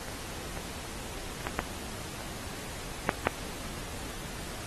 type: clicks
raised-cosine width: 0.5 ms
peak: -24 / -24 / -25 / -15 / -12 / -26 / -8 / -7 dBFS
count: 8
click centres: 0.084 / 0.574 / 1.408 / 1.469 / 1.591 / 2.207 / 3.092 / 3.271 s
effects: pink hiss -41 dBFS RMS until 4.66 s + AAC 32 kbps